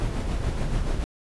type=noise with tremolo; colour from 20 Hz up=brown; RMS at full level=-24 dBFS; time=0-1.04 s; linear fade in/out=0 ms; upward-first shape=sine; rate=6.9 Hz; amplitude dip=40%; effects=resampled to 24000 Hz